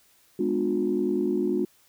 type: chord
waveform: sine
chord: G# diminished seventh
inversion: none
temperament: just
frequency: 207.7 / 249.2 / 299 / 358.8 Hz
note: G#3 / B3 / D4 / F4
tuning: 0 / +16 / +31 / +47 cents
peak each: -29 / -30 / -28 / -25 dBFS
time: 0.39-1.65 s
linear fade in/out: 5 ms
effects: tanh soft clip ceiling -13 dBFS + white hiss -61 dBFS RMS until 1.88 s